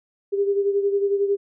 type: beating tone pair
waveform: sine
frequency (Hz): 398.8 / 409.8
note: G4 / G#4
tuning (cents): +30 / -23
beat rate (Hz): 11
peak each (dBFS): -19 / -26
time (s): 0.32-1.37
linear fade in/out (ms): 20
effects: none